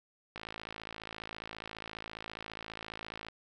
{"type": "click train", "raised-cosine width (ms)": 0.3, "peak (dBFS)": -25, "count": 161, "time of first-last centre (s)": [0.36, 3.285], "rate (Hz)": 54.7, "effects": []}